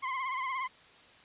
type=tone with vibrato; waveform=30% pulse; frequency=1046.5 Hz; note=C6; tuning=in tune; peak=-29 dBFS; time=0.02-0.68 s; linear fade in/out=20 ms; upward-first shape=triangle; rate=17 Hz; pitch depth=83 cents each way; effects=white hiss -57 dBFS RMS until 1.24 s + resampled to 8000 Hz